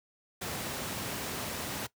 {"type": "noise", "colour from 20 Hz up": "pink", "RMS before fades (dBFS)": -36, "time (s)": [0.41, 1.87], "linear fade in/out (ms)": 10, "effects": ["noise-tail reverb RT60 0.1 s tail -18 dB re dry", "high-pass 100 Hz 12 dB/octave"]}